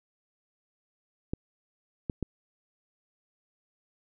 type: clicks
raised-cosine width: 3 ms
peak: -17 dBFS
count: 3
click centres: 1.335 / 2.098 / 2.227 s
effects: none